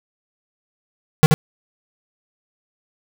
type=tone with echo; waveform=square; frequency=155.56 Hz; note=D#3; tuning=in tune; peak=-7 dBFS; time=1.23-1.26 s; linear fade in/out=0 ms; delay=80 ms; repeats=1; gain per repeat=-3 dB; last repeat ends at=1.34 s; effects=none